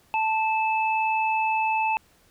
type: tone pair together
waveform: sine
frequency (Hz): 880 / 2619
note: A5 / E7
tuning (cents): 0 / -12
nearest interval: octave + perfect fifth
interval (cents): 1888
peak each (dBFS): -22 / -27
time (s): 0.14-1.97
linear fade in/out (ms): 0
effects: pink hiss -60 dBFS RMS until 2.3 s